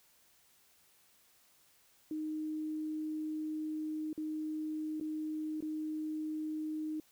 sine tone with dropouts, 309.7 Hz, D#4, 8 cents flat, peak -35 dBFS, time 2.11-7 s, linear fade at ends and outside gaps 2 ms, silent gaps 4.13-4.177 / 5-5.01 / 5.606-5.624 s, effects white hiss -67 dBFS RMS until 7.11 s

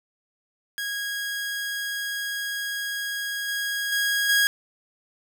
sawtooth tone with level steps, 1645 Hz, G#6, 17 cents flat, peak -24 / -22 / -18 / -14 dBFS, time 0.78-4.47 s, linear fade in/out 0 ms, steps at 3.48 / 3.92 / 4.29 s, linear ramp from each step 5 ms, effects none

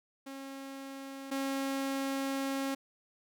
sawtooth tone pair in turn, 271.8 / 271.8 Hz, C#4 / C#4, -34 / -34 cents, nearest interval unison, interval 0 cents, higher neither, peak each -38 / -28 dBFS, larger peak second, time 0.26-1.31 / 1.31-2.75 s, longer second, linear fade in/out 10 ms, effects none

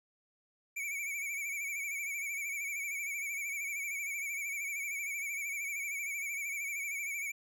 square tone with vibrato, 2286 Hz, D7, 47 cents flat, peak -36 dBFS, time 0.76-7.32 s, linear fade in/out 10 ms, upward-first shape sine, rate 13 Hz, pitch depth 69 cents each way, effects none

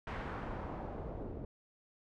pink noise with low-pass filter sweep, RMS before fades -42 dBFS, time 0.07-1.45 s, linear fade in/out 2 ms, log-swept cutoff 1900 to 420 Hz, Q 1.1, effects none

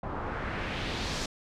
pink noise with low-pass filter sweep, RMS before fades -34 dBFS, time 0.03-1.26 s, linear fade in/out 5 ms, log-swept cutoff 890 to 6400 Hz, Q 1.5, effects none

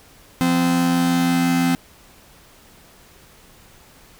45% pulse tone pair together, 172.2 / 258.2 Hz, F3 / C4, -24 / -23 cents, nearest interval perfect fifth, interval 701 cents, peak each -21 / -17 dBFS, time 0.41-1.75 s, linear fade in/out 0 ms, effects pink hiss -49 dBFS RMS until 4.19 s

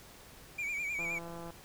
triangle tone with vibrato, 2330 Hz, D7, 14 cents flat, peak -32 dBFS, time 0.58-1.19 s, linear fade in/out 10 ms, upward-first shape sine, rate 9.6 Hz, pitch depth 69 cents each way
click train, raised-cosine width 1 ms, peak -32 dBFS, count 88, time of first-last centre 0.99-1.505 s, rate 169 Hz
effects pink hiss -54 dBFS RMS until 1.64 s

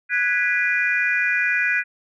sine chord, G# minor seventh, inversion third, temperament equal with one note detuned, 1480 / 1661.2 / 1975.5 / 2425 Hz, F#6 / G#6 / B6 / D#7, 0 / 0 / 0 / -45 cents, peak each -23 dBFS, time 0.09-1.84 s, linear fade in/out 50 ms, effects tanh soft clip ceiling -7 dBFS

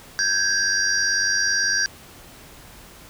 sine tone cluster, 1562 / 1660 / 4694 / 5730 Hz, G6 / G#6 / D8 / F8, -7 / -1 / -2 / +44 cents, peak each -24 dBFS, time 0.19-1.86 s, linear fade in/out 0 ms, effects pink hiss -45 dBFS RMS until 3.09 s

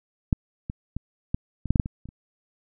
clicks, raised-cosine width 5 ms, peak -7 / -18 / -17 / -11 / -20 / -6 / -6 / -6 / -18 / -28 / -30 dBFS, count 11, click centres 0.328 / 0.699 / 0.966 / 1.345 / 1.657 / 1.706 / 1.758 / 1.798 / 1.859 / 2.056 / 2.089 s, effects none

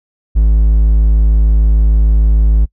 triangle tone, 53.3 Hz, G#1, 46 cents sharp, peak -4 dBFS, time 0.35-2.66 s, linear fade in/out 20 ms, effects noise-tail reverb RT60 0.1 s tail -24 dB re dry

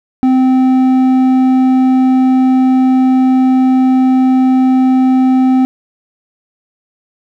sine tone with hard clipping, 258.9 Hz, C4, 18 cents flat, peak -8 dBFS, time 0.23-5.65 s, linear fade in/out 0 ms, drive 6 dB, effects none

